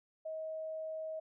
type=tone; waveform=sine; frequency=634 Hz; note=D#5; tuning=32 cents sharp; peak=-38 dBFS; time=0.25-1.2 s; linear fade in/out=10 ms; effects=none